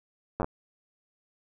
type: slowing click train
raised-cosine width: 1 ms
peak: -15 dBFS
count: 5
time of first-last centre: 0.4-0.444 s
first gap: 9 ms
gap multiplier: 1.14
effects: none